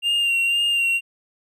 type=tone with vibrato; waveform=triangle; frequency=2783 Hz; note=F7; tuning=7 cents flat; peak=-16 dBFS; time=0.02-1.01 s; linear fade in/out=50 ms; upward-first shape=sine; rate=2 Hz; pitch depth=28 cents each way; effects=none